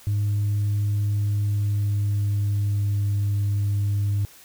sine tone with pitch glide, 103 to 101.52 Hz, G#2 to G#2, -14 to -39 cents, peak -18 dBFS, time 0.07-4.25 s, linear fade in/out 0 ms, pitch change -25 cents, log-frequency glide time 1.17-3.17 s, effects tanh soft clip ceiling -18 dBFS + white hiss -49 dBFS RMS until 4.44 s

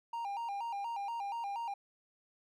triangle tone with vibrato, 864 Hz, A5, 32 cents flat, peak -34 dBFS, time 0.13-1.74 s, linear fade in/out 5 ms, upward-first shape square, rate 4.2 Hz, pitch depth 130 cents each way, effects none

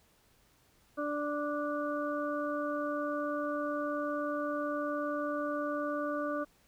harmonic tone, 293.7 Hz, D4, in tune, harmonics 1 / 2 / 4 / 5, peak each -36 / -35 / -38 / -42 dBFS, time 0.97-6.45 s, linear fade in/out 20 ms, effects pink hiss -67 dBFS RMS until 6.67 s

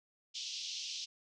white band-pass noise, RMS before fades -42 dBFS, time 0.34-1.06 s, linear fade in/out 20 ms, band 2800 to 6000 Hz, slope 48 dB/octave, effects none

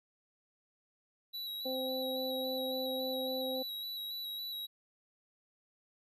square tone with vibrato, 3900 Hz, B7, 23 cents flat, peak -39 dBFS, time 1.33-4.67 s, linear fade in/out 20 ms, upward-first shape square, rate 3.6 Hz, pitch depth 22 cents each way
harmonic tone, 259.9 Hz, C4, 11 cents flat, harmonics 1 / 2 / 3, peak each -41 / -36 / -46 dBFS, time 1.65-3.63 s, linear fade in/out 10 ms
effects none

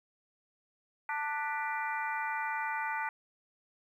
harmonic tone with a mistuned harmonic, 295.7 Hz, D4, 12 cents sharp, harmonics 3 / 4 / 5 / 6 / 7 / 8, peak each -35 / -42 / -38 / -50 / -39 / -44 dBFS, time 1.09-3.09 s, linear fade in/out 2 ms, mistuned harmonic 7, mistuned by -83 cents, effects 11-bit

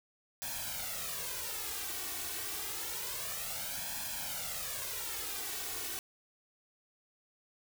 white noise with flanger, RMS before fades -39 dBFS, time 0.42-5.99 s, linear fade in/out 0 ms, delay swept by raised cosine 1.2 to 2.7 ms, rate 0.28 Hz, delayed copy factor +0.8, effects none

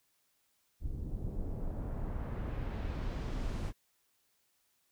brown noise with low-pass filter sweep, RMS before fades -37 dBFS, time 0.8-3.73 s, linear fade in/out 50 ms, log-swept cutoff 240 to 11000 Hz, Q 0.76, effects white hiss -75 dBFS RMS until 4.91 s

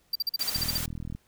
square tone bursts, 4700 Hz, D8, 1 cent sharp, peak -25 dBFS, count 10, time 0.13-0.776 s, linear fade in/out 5 ms, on 25 ms, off 44 ms
white noise, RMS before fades -34 dBFS, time 0.39-0.86 s, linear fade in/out 5 ms
click train, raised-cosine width 5 ms, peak -24 dBFS, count 25, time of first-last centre 0.56-1.15 s, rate 40.7 Hz
effects pink hiss -66 dBFS RMS until 1.27 s

